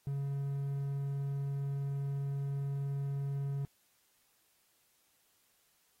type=tone; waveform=triangle; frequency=139.4 Hz; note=C#3; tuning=10 cents sharp; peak=-31 dBFS; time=0.07-3.65 s; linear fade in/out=0 ms; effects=white hiss -72 dBFS RMS until 6 s + AAC 48 kbps